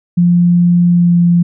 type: tone with pitch glide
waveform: sine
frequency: 174.61 to 173 Hz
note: F3 to F3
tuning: 0 to -16 cents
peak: -6 dBFS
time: 0.17-1.43 s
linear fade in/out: 10 ms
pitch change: -16 cents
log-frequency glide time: 0.89-1.18 s
effects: none